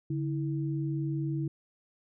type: tone pair together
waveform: sine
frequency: 143.51 / 324.5 Hz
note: D3 / E4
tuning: -40 / -27 cents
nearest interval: octave + major second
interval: 1413 cents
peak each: -30 / -34 dBFS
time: 0.1-1.48 s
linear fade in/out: 5 ms
effects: none